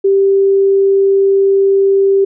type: tone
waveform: sine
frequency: 392 Hz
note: G4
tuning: in tune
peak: -7 dBFS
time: 0.04-2.25 s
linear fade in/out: 10 ms
effects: none